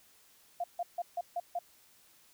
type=tone bursts; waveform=sine; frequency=698.5 Hz; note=F5; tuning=in tune; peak=-31 dBFS; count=6; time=0.6-1.59 s; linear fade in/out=5 ms; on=40 ms; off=150 ms; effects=white hiss -63 dBFS RMS until 2.33 s